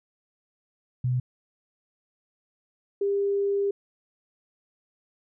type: tone pair in turn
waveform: sine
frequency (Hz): 125.6 / 400.1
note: B2 / G4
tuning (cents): +30 / +35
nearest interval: octave + minor sixth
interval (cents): 2005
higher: second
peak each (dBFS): -22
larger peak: neither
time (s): 1.04-1.2 / 3.01-3.71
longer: second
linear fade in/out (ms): 5
effects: none